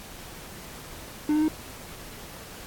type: tone with pitch steps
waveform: triangle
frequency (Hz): 300.3 / 305.9 / 311.6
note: D4 / D#4 / D#4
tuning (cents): +39 / -29 / +3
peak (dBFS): -18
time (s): 1.29-1.482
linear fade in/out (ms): 2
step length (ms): 64
effects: pink hiss -43 dBFS RMS until 2.66 s + AAC 64 kbps